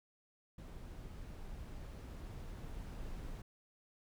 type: noise with level ramp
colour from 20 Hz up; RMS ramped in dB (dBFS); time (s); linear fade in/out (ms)
brown; -49 to -45; 0.58-3.42; 5
effects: none